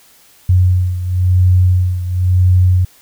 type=beating tone pair; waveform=sine; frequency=90.9 / 91.87 Hz; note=F#2 / F#2; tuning=-30 / -12 cents; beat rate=0.97 Hz; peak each=-10 / -15 dBFS; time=0.49-2.85 s; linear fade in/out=5 ms; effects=white hiss -47 dBFS RMS until 3.01 s